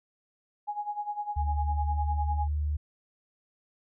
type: tone with tremolo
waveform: sine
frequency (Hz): 830.6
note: G#5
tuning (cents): 0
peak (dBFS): -28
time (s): 0.67-2.48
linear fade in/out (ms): 20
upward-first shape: sine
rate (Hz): 9.9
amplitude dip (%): 80
type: tone with pitch glide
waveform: sine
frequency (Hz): 73.42 to 74.49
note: D2 to D2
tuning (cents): 0 to +25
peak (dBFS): -26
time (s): 1.36-2.77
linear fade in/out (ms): 10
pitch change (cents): +25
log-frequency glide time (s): 1.47-2.19
effects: none